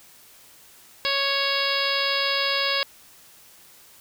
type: harmonic tone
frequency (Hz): 554.4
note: C#5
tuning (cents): 0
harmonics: 1 / 2 / 3 / 4 / 5 / 6 / 7 / 8 / 9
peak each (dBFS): -30 / -30 / -30 / -30 / -30 / -30 / -30 / -30 / -30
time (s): 1.05-2.83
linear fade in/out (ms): 0
effects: white hiss -51 dBFS RMS until 4 s